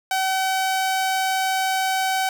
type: tone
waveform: sawtooth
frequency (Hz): 761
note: F#5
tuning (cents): +48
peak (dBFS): -16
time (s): 0.11-2.29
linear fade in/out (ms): 2
effects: 8-bit